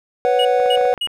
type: chord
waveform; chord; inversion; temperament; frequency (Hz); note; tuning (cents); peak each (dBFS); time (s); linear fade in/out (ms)
triangle; B suspended second; none; equal; 493.9 / 554.4 / 740; B4 / C#5 / F#5; 0 / 0 / 0; -14 / -18 / -16; 0.25-0.94; 0
type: tone bursts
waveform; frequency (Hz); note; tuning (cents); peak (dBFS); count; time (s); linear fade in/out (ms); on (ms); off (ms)
triangle; 2893; F#7; -40; -17; 3; 0.39-1.07; 5; 60; 250
type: clicks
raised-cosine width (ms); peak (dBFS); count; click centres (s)
0.5; -20; 8; 0.601 / 0.66 / 0.775 / 0.812 / 0.854 / 0.929 / 0.977 / 1.073
effects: none